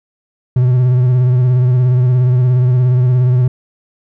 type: tone with vibrato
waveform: triangle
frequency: 125.6 Hz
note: B2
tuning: 30 cents sharp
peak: -6 dBFS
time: 0.56-3.48 s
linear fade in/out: 5 ms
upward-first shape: sine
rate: 17 Hz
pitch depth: 43 cents each way
effects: none